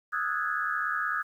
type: tone cluster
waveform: sine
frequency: 1243 / 1319 / 1463 / 1654 / 1725 Hz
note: D#6 / E6 / F#6 / G#6 / A6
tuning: -2 / +1 / -20 / -8 / -35 cents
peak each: -32 / -35 / -33 / -32 / -40 dBFS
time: 0.12-1.23 s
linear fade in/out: 20 ms
effects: 10-bit